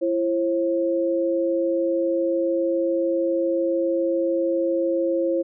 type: tone pair together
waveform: sine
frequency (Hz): 336.8 / 536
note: E4 / C5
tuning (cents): +37 / +42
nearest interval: minor sixth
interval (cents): 805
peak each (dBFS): -22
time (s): 0.01-5.43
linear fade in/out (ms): 20
effects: none

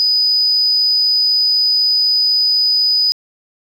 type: tone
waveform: sine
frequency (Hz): 4978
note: D#8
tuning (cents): 0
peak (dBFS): -10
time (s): 0-3.12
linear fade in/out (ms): 0
effects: tanh soft clip ceiling -6 dBFS + 7-bit

